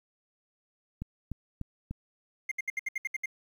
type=click train; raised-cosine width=5 ms; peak=-23 dBFS; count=4; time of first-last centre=1.02-1.91 s; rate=3.37 Hz
type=tone bursts; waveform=triangle; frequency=2111 Hz; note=C7; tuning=15 cents sharp; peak=-27 dBFS; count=9; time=2.49-3.259 s; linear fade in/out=5 ms; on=25 ms; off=68 ms
effects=10-bit